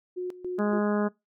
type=tone with tremolo; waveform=sine; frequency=362.3 Hz; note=F#4; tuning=36 cents flat; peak=-29 dBFS; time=0.16-0.8 s; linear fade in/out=20 ms; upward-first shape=square; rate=3.5 Hz; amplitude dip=80%
type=harmonic tone; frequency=207.7 Hz; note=G#3; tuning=in tune; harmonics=1 / 2 / 3 / 4 / 5 / 6 / 7 / 8; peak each=-25 / -29 / -32 / -38 / -38 / -38 / -40 / -42 dBFS; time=0.58-1.09 s; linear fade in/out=20 ms
effects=noise-tail reverb RT60 0.2 s tail -23 dB re dry